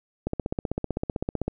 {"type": "click train", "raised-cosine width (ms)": 2, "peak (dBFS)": -13, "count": 20, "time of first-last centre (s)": [0.27, 1.48], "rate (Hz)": 15.7, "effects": []}